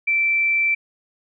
sine tone, 2336 Hz, D7, 10 cents flat, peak -16 dBFS, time 0.07-0.75 s, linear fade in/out 10 ms, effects none

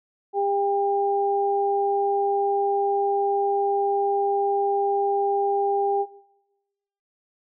sine tone pair together, 401 / 798.5 Hz, G4 / G5, +39 / +32 cents, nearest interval octave, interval 1193 cents, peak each -23 dBFS, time 0.33-6.06 s, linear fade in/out 50 ms, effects noise-tail reverb RT60 1.0 s tail -20 dB re dry

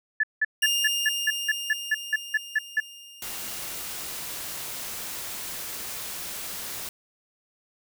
sine tone bursts, 1734 Hz, A6, 26 cents flat, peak -19 dBFS, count 13, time 0.2-2.802 s, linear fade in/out 5 ms, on 34 ms, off 180 ms
sawtooth tone with exponential decay, 2816 Hz, F7, 14 cents sharp, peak -18 dBFS, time 0.62-4.9 s, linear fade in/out 5 ms, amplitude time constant 930 ms
white noise, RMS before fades -35 dBFS, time 3.22-6.89 s, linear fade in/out 2 ms
effects none

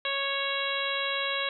harmonic tone, 553 Hz, C#5, 4 cents flat, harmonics 1 / 2 / 3 / 4 / 5 / 6 / 7, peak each -35 / -35 / -35 / -35 / -35 / -35 / -35 dBFS, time 0.05-1.49 s, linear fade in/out 2 ms, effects none

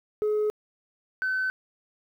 sine tone pair in turn, 423.9 / 1521.6 Hz, G#4 / F#6, +35 / +48 cents, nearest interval octave + minor seventh, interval 2213 cents, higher second, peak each -20 / -23 dBFS, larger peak first, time 0.22-0.5 / 1.22-1.5 s, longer neither, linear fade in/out 0 ms, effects tanh soft clip ceiling -21 dBFS + 10-bit

